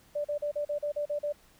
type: tone bursts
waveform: sine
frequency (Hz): 587.3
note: D5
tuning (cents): 0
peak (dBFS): -28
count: 9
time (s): 0.15-1.326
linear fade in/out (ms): 10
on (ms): 96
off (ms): 39
effects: pink hiss -61 dBFS RMS until 1.59 s